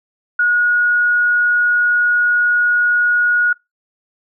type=tone; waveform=sine; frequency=1449 Hz; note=F#6; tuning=37 cents flat; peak=-11 dBFS; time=0.39-3.53 s; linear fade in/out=5 ms; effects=noise-tail reverb RT60 0.2 s tail -25 dB re dry